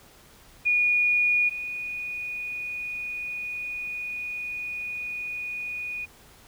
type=tone pair in turn; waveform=sine; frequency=2448 / 2465 Hz; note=D#7 / D#7; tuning=-29 / -17 cents; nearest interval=unison; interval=12 cents; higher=second; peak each=-19 / -30 dBFS; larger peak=first; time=0.65-1.5 / 1.5-6.06 s; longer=second; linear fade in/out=20 ms; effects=pink hiss -53 dBFS RMS until 6.47 s